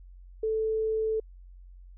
sine tone, 439.3 Hz, A4, 3 cents flat, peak -25 dBFS, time 0.43-1.2 s, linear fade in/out 5 ms, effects added 45 Hz sine -46 dBFS peak until 1.97 s

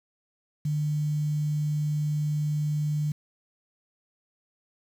sine tone with quantisation, 150 Hz, D3, 37 cents sharp, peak -24 dBFS, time 0.65-3.12 s, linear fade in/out 5 ms, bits 8, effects none

